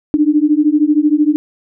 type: beating tone pair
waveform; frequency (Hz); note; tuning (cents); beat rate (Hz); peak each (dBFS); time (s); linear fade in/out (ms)
sine; 293.7 / 306.7; D4 / D#4; 0 / -25; 13; -12; 0.14-1.36; 0
effects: none